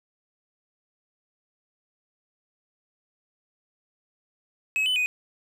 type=tone with pitch steps; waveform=triangle; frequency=2565 / 3013 / 2492 Hz; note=E7 / F#7 / D#7; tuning=-48 / +31 / +2 cents; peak=-20 dBFS; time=4.76-5.06 s; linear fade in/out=0 ms; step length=100 ms; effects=none